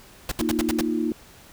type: noise bursts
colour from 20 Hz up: pink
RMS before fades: -26 dBFS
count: 6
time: 0.29-0.811 s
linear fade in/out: 2 ms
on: 26 ms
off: 73 ms
type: chord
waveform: sine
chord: Bb suspended fourth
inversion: none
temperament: equal with one note detuned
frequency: 233.1 / 311.1 / 347.2 Hz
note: Bb3 / Eb4 / F4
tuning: 0 / 0 / -10 cents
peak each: -26 / -25 / -28 dBFS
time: 0.4-1.12 s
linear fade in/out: 2 ms
effects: pink hiss -49 dBFS RMS until 1.52 s